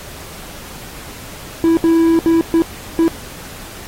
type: tone bursts at uneven times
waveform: triangle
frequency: 329.8 Hz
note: E4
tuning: 1 cent sharp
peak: -7 dBFS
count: 5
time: 1.64-1.77 / 1.84-2.19 / 2.26-2.41 / 2.54-2.62 / 2.99-3.08 s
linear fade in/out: 0 ms
effects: pink hiss -34 dBFS RMS until 3.87 s + AAC 48 kbps